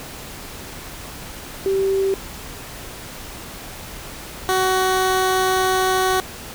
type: tone pair in turn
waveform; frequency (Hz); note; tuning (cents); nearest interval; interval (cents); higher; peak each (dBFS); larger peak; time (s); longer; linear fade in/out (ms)
sine / 15% pulse; 387.8 / 374.5; G4 / F#4; -19 / +21; minor second; 60; first; -16 / -10; second; 1.66-2.14 / 4.49-6.2; second; 0
effects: pink hiss -35 dBFS RMS until 6.54 s